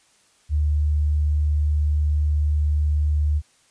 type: tone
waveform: sine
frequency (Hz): 74.7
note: D2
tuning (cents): +30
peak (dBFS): -17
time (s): 0.49-3.42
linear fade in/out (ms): 50
effects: white hiss -59 dBFS RMS until 3.7 s + resampled to 22050 Hz